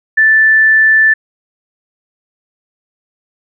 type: tone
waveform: sine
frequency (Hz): 1760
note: A6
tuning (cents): 0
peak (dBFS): -5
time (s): 0.17-1.14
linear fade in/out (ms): 10
effects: none